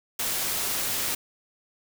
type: noise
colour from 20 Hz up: white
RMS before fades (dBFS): -28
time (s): 0.19-1.15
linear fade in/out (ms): 5
effects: none